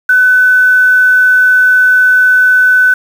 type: tone with quantisation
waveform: sine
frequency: 1504 Hz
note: F#6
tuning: 28 cents sharp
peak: -4 dBFS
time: 0.09-2.94 s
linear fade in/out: 5 ms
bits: 5
effects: none